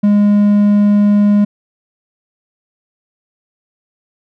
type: tone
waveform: triangle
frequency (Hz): 205.7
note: G#3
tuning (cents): -16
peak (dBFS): -5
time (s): 0.03-1.45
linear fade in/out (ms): 10
effects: none